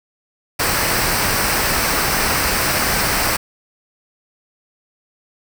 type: noise with comb filter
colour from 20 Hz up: pink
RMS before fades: -18 dBFS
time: 0.59-3.37 s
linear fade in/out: 10 ms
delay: 0.29 ms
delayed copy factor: -0.5
effects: none